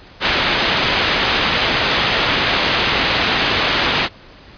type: low-pass noise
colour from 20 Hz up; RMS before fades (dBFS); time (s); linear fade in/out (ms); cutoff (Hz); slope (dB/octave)
white; -17; 0.2-4.09; 50; 3900; 24
effects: pink hiss -42 dBFS RMS until 4.57 s + resampled to 11025 Hz